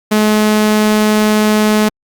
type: tone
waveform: sawtooth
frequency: 213.3 Hz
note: G#3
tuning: 46 cents sharp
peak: -5 dBFS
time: 0.11-1.89 s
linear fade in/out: 10 ms
effects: Opus 48 kbps